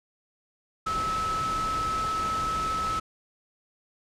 sine tone in noise, 1300 Hz, E6, 24 cents flat, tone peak -26 dBFS, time 0.86-3 s, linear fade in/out 10 ms, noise pink, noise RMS -35 dBFS, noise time 0.86-3 s, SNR +6 dB, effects low-pass 7000 Hz 12 dB/octave

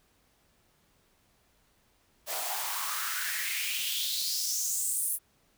white noise with high-pass filter sweep, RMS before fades -32 dBFS, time 2.26-5.19 s, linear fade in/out 50 ms, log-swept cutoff 600 to 11000 Hz, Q 4.2, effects pink hiss -68 dBFS RMS until 5.57 s

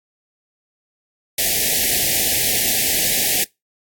white band-stop noise, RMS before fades -18 dBFS, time 1.38-3.44 s, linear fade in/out 5 ms, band 800 to 1700 Hz, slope 96 dB/octave, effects noise-tail reverb RT60 0.2 s tail -23 dB re dry + AAC 64 kbps

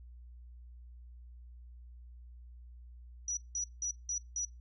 sine tone bursts, 5860 Hz, F#8, 18 cents flat, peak -33 dBFS, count 5, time 3.28-4.45 s, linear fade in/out 2 ms, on 90 ms, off 180 ms, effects noise-tail reverb RT60 0.2 s tail -22 dB re dry + added 60 Hz sine -49 dBFS peak until 4.6 s

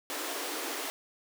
pink high-pass noise, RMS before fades -36 dBFS, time 0.1-0.9 s, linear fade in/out 0 ms, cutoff 270 Hz, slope 96 dB/octave, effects none

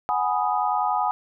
sine chord, G# minor seventh, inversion third, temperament equal, 740 / 830.6 / 987.8 / 1244.5 Hz, F#5 / G#5 / B5 / D#6, 0 / 0 / 0 / 0 cents, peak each -26 / -24 / -28 / -27 dBFS, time 0.09-1.11 s, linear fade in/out 0 ms, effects none

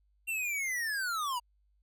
square linear sweep, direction down, 2740 to 932.3 Hz, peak -32 dBFS, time 0.27-1.4 s, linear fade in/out 20 ms, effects added 50 Hz sine -67 dBFS peak until 1.82 s

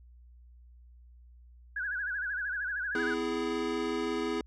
sine tone with vibrato, 1568 Hz, G6, in tune, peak -31 dBFS, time 1.76-3.14 s, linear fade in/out 5 ms, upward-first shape sine, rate 13 Hz, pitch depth 130 cents each way
square chord, E major, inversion second, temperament equal with one note detuned, 253.4 / 329.6 / 415.3 Hz, B3 / E4 / G#4, +45 / 0 / 0 cents, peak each -37 / -35 / -34 dBFS, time 2.95-4.41 s, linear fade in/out 2 ms
effects added 60 Hz sine -52 dBFS peak until 4.46 s + low-pass 5000 Hz 12 dB/octave

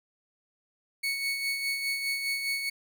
30% pulse tone with tremolo, 2217 Hz, C#7, in tune, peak -24 dBFS, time 1.03-2.7 s, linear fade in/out 10 ms, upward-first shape sine, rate 4.9 Hz, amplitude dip 45%, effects none

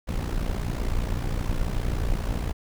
brown noise with amplitude modulation, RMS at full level -23 dBFS, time 0.07-2.53 s, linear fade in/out 20 ms, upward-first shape sine, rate 59.1 Hz, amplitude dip 75%, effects none

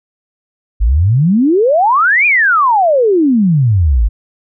sine exponential two-way sweep, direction up then down, 48.33 to 2489 to 48.33 Hz, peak -7 dBFS, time 0.8-4.09 s, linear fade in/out 20 ms, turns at 2.26 s, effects none

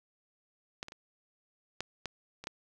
clicks, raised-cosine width 0.2 ms, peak -20 / -27 / -30 / -17 / -19 / -27 / -19 dBFS, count 7, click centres 0.829 / 0.884 / 0.921 / 1.806 / 2.057 / 2.44 / 2.471 s, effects none

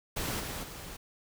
pink noise with level steps, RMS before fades -34 / -38 / -44 dBFS, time 0.16-0.97 s, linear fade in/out 10 ms, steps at 0.39 / 0.62 s, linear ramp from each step 20 ms, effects none

